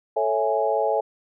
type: chord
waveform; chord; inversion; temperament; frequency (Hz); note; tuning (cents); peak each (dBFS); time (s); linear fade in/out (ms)
sine; A major seventh; none; equal; 440 / 554.4 / 659.3 / 830.6; A4 / C#5 / E5 / G#5; 0 / 0 / 0 / 0; -25; 0.16-1.01; 10
effects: none